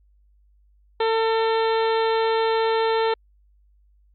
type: harmonic tone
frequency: 448.8 Hz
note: A4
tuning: 34 cents sharp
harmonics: 1 / 2 / 3 / 4 / 5 / 6 / 7 / 8 / 9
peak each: -20 / -24 / -31 / -33 / -37 / -40 / -38 / -37 / -37 dBFS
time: 1-3.14 s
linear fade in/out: 5 ms
effects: added 50 Hz sine -55 dBFS peak until 4.14 s + Opus 48 kbps